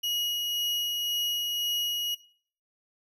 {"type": "tone with tremolo", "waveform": "35% pulse", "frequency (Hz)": 2900, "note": "F#7", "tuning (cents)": -35, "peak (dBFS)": -25, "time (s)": [0.03, 2.15], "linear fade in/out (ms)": 10, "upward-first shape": "sine", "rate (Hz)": 1.9, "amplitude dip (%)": 25, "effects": ["noise-tail reverb RT60 0.5 s tail -19 dB re dry"]}